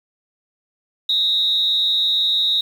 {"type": "tone with amplitude modulation", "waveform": "sine", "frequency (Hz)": 3777, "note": "A#7", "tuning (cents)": 22, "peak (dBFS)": -12, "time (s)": [1.09, 2.61], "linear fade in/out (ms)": 5, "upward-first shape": "sine", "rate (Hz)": 226, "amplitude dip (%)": 70, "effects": ["7-bit"]}